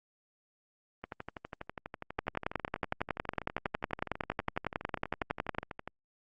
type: two click trains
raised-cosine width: 0.5 ms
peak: -24 / -15 dBFS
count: 60 / 38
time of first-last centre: 1.04-5.876 / 2.19-5.584 s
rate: 12.2 / 10.9 Hz
effects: Opus 24 kbps